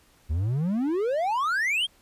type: exponential sweep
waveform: triangle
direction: up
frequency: 71.8 to 3322 Hz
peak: -21 dBFS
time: 0.29-1.87 s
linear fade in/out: 20 ms
effects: pink hiss -60 dBFS RMS until 2.01 s + resampled to 32000 Hz